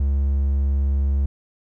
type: tone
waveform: triangle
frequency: 69.2 Hz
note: C#2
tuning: 2 cents flat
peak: -15 dBFS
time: 0-1.26 s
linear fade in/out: 5 ms
effects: none